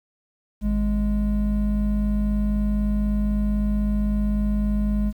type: tone pair together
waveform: triangle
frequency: 51.92 / 207.7 Hz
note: G#1 / G#3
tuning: 0 / 0 cents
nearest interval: 2 octaves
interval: 2400 cents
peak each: -20 dBFS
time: 0.61-5.13 s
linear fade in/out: 50 ms
effects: 9-bit